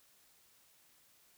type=silence; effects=white hiss -67 dBFS RMS until 1.37 s